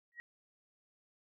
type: tone with exponential growth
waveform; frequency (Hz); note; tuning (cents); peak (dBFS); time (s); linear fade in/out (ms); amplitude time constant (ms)
sine; 1901; A#6; +33; -39; 0.12-0.2; 0; 16
effects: none